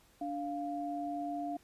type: tone pair together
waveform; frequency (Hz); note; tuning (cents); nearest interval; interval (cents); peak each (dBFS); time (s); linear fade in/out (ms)
sine; 291.5 / 698.5; D4 / F5; -13 / 0; octave + minor third; 1513; -38 / -37; 0.21-1.57; 5
effects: pink hiss -65 dBFS RMS until 1.63 s + resampled to 32000 Hz